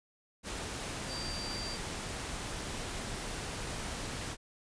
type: tone in noise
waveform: sine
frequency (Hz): 4699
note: D8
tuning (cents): 0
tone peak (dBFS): -40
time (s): 1.07-1.79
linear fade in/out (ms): 50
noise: pink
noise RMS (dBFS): -39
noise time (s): 0.43-4.37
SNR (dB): -4
effects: resampled to 22050 Hz